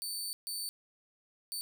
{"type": "tone bursts at uneven times", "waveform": "20% pulse", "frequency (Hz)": 4547, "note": "C#8", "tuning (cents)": 43, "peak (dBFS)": -30, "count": 3, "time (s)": [[0.02, 0.33], [0.47, 0.69], [1.52, 1.61]], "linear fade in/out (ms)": 0, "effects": []}